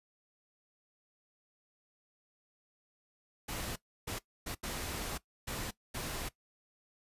pink noise bursts at uneven times, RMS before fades -39 dBFS, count 6, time 3.48-3.76 / 4.07-4.19 / 4.46-4.55 / 4.63-5.18 / 5.47-5.71 / 5.94-6.29 s, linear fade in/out 10 ms, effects noise-tail reverb RT60 0.1 s tail -18 dB re dry + resampled to 32000 Hz

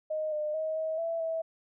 sine tone with pitch steps, 621 / 605 / 631 / 636 / 664 / 651 Hz, D#5 / D#5 / D#5 / D#5 / E5 / E5, -3 / -49 / +24 / +38 / +12 / -22 cents, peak -29 dBFS, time 0.1-1.42 s, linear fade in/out 10 ms, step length 220 ms, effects none

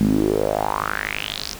sawtooth tone with band-pass filter sweep, 51.91 Hz, G#1, in tune, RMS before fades -22 dBFS, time 0-1.54 s, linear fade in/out 10 ms, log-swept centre 200 to 5600 Hz, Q 5.1, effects pink hiss -37 dBFS RMS until 1.59 s

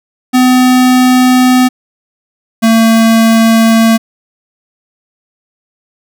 square tone pair in turn, 253.3 / 225.7 Hz, B3 / A3, +44 / +44 cents, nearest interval major second, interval 200 cents, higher first, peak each -5 dBFS, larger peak neither, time 0.33-1.69 / 2.62-3.98 s, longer neither, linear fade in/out 20 ms, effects none

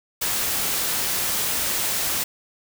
white noise, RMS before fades -24 dBFS, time 0.21-2.24 s, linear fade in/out 10 ms, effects none

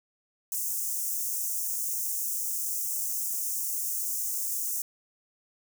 white high-pass noise, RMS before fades -31 dBFS, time 0.52-4.82 s, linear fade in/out 2 ms, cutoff 6000 Hz, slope 48 dB/octave, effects none

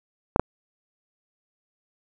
clicks, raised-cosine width 1 ms, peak -3 dBFS, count 2, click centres 0.361 / 0.396 s, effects none

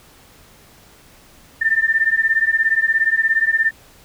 sine beating tone pair, 1785 / 1802 Hz, A6 / A6, +24 / +41 cents, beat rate 17 Hz, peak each -17 dBFS, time 1.61-3.71 s, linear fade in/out 10 ms, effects pink hiss -48 dBFS RMS until 4.04 s

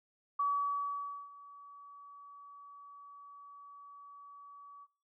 sine tone with ADSR envelope, 1140 Hz, C#6, 48 cents sharp, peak -28 dBFS, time 0.39-4.87 s, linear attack 8 ms, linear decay 890 ms, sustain -22 dB, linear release 41 ms, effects noise-tail reverb RT60 0.4 s tail -20 dB re dry

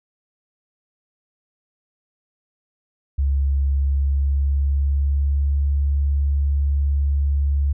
sine tone with pitch glide, 69.1 to 70.63 Hz, C#2 to C#2, -5 to +33 cents, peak -16 dBFS, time 3.18-7.73 s, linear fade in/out 10 ms, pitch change +38 cents, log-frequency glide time 3.76-5.62 s, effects none

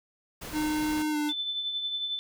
pink noise, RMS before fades -40 dBFS, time 0.41-1.03 s, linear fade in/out 10 ms
square tone with pitch glide, 305.3 to 298.2 Hz, D#4 to D4, -33 to +27 cents, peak -27 dBFS, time 0.52-1.33 s, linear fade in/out 50 ms, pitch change -40 cents, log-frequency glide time 1.11-1.17 s
sine tone with tremolo, 3520 Hz, A7, in tune, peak -27 dBFS, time 1.29-2.19 s, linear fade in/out 0 ms, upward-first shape triangle, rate 11 Hz, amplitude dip 50%
effects none

